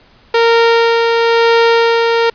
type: tone with tremolo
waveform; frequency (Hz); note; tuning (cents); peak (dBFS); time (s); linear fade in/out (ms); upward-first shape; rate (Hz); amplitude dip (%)
sawtooth; 462.3; A#4; -14; -3; 0.34-2.3; 5; sine; 1; 30
effects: pink hiss -47 dBFS RMS until 2.34 s + resampled to 11025 Hz